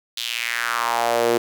sawtooth tone with high-pass filter sweep, 117.9 Hz, A#2, 20 cents sharp, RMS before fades -22 dBFS, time 0.17-1.38 s, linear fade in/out 5 ms, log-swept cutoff 3700 to 380 Hz, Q 3.3, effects none

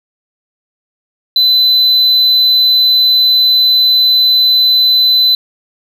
triangle tone, 4020 Hz, B7, 30 cents sharp, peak -5 dBFS, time 1.36-5.35 s, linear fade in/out 2 ms, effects none

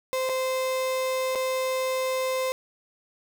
35% pulse tone with dropouts, 519 Hz, C5, 14 cents flat, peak -23 dBFS, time 0.13-2.52 s, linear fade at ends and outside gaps 0 ms, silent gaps 0.291-0.295 / 1.351-1.356 s, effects none

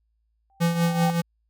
sine tone with exponential growth, 782 Hz, G5, 4 cents flat, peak -22 dBFS, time 0.5-1.1 s, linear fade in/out 0 ms, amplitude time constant 130 ms
square tone with tremolo, 169.3 Hz, E3, 46 cents sharp, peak -18 dBFS, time 0.6-1.22 s, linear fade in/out 20 ms, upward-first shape triangle, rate 5.2 Hz, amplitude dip 65%
effects added 55 Hz sine -67 dBFS peak until 1.49 s

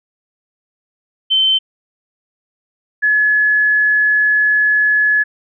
sine tone pair in turn, 3086 / 1703.2 Hz, G7 / G#6, -28 / +43 cents, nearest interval minor seventh, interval 1029 cents, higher first, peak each -10 dBFS, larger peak neither, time 1.3-1.59 / 3.02-5.24 s, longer second, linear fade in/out 20 ms, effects none

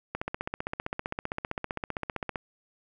click train, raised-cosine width 0.5 ms, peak -16 dBFS, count 35, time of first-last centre 0.15-2.358 s, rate 15.4 Hz, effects none

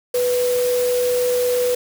sine tone in noise, 493.9 Hz, B4, in tune, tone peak -16 dBFS, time 0.14-1.75 s, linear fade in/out 5 ms, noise white, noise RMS -29 dBFS, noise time 0.14-1.75 s, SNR +10 dB, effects none

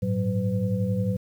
sine tone cluster, 100.7 / 111.9 / 187.4 / 503 Hz, G2 / A2 / F#3 / B4, +47 / +30 / +22 / +32 cents, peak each -29 / -27 / -26 / -32 dBFS, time 0.02-1.17 s, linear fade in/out 10 ms, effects 9-bit

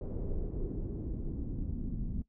brown noise with low-pass filter sweep, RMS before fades -36 dBFS, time 0.01-2.22 s, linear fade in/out 2 ms, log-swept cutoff 470 to 220 Hz, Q 2.3, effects noise-tail reverb RT60 0.1 s tail -17 dB re dry

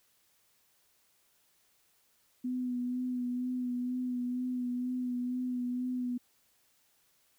sine tone with vibrato, 249 Hz, B3, 14 cents sharp, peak -31 dBFS, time 2.44-6.18 s, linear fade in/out 10 ms, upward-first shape sine, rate 2.1 Hz, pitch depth 24 cents each way, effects white hiss -70 dBFS RMS until 7.38 s

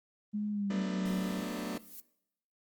sine tone with pitch glide, 209 to 187.28 Hz, G#3 to F#3, +11 to +21 cents, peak -31 dBFS, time 0.33-1.42 s, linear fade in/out 20 ms, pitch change -190 cents, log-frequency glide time 0.51-0.88 s
sawtooth chord, B minor seventh, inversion second, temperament just, 185.21 / 222.2 / 246.9 / 296.3 Hz, F#3 / A3 / B3 / D4, +2 / +17 / 0 / +15 cents, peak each -37 dBFS, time 0.7-1.78 s, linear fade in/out 5 ms
violet noise with exponential growth, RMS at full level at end -44 dBFS, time 1.49-2 s, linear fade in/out 0 ms, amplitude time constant 110 ms
effects noise-tail reverb RT60 0.8 s tail -20 dB re dry + Opus 24 kbps

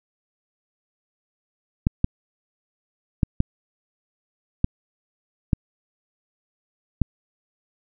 clicks, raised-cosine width 5 ms, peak -5 dBFS, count 7, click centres 1.869 / 2.044 / 3.232 / 3.404 / 4.644 / 5.532 / 7.017 s, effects none

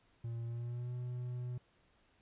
triangle tone with pitch glide, 116.54 to 123.47 Hz, A#2 to B2, 0 to 0 cents, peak -36 dBFS, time 0.24-1.58 s, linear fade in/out 5 ms, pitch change +100 cents, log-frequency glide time 0.45-0.93 s, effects pink hiss -71 dBFS RMS until 2.21 s + resampled to 8000 Hz

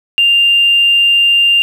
triangle tone with tanh clipping, 2794 Hz, F7, in tune, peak -6 dBFS, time 0.18-1.62 s, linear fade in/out 0 ms, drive 1 dB, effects none

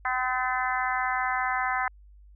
harmonic tone with a mistuned harmonic, 255 Hz, C4, 44 cents flat, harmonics 3 / 4 / 5 / 6 / 7 / 8, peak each -30 / -31 / -32 / -33 / -33 / -34 dBFS, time 0.05-1.88 s, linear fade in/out 2 ms, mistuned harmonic 7, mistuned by -23 cents, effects added 50 Hz sine -49 dBFS peak until 2.35 s

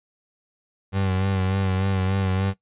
30% pulse tone with vibrato, 95.4 Hz, G2, 47 cents flat, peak -18 dBFS, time 0.92-2.54 s, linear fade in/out 50 ms, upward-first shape sine, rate 3.4 Hz, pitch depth 38 cents each way, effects noise-tail reverb RT60 0.1 s tail -17 dB re dry + resampled to 8000 Hz

